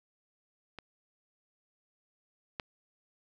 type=clicks; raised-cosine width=0.3 ms; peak=-27 / -19 dBFS; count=2; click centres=0.787 / 2.598 s; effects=none